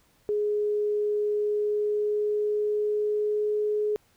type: tone with pitch glide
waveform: sine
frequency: 417.7 to 421.3 Hz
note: G#4 to G#4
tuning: +10 to +25 cents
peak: -23 dBFS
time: 0.29-3.96 s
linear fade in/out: 0 ms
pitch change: +15 cents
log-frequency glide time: 1.32-3.59 s
effects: pink hiss -64 dBFS RMS until 4.16 s